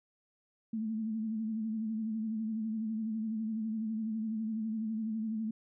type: tone with vibrato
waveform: sine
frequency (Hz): 220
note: A3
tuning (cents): 0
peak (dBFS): -32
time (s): 0.73-5.51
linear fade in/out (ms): 5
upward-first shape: sine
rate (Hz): 12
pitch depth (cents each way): 50
effects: none